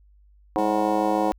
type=harmonic tone; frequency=106.5 Hz; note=G#2; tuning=44 cents sharp; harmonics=3 / 4 / 5 / 6 / 7 / 8 / 9 / 10; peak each=-25 / -31 / -26 / -37 / -25 / -33 / -29 / -37 dBFS; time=0.56-1.32 s; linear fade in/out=0 ms
type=tone; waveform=square; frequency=202.9 Hz; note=G#3; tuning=40 cents flat; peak=-31 dBFS; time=0.58-1.32 s; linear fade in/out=5 ms
effects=added 50 Hz sine -52 dBFS peak until 1.38 s